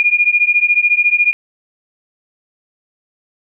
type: beating tone pair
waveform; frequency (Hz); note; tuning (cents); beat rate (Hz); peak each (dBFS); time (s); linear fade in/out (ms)
sine; 2422 / 2436; D#7 / D#7; -47 / -37; 14; -13; 0-1.33; 0
effects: none